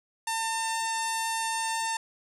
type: tone with low-pass filter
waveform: sawtooth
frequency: 901 Hz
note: A5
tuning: 41 cents sharp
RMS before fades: -30 dBFS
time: 0.27-1.97 s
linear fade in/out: 5 ms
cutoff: 9200 Hz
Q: 3
effects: none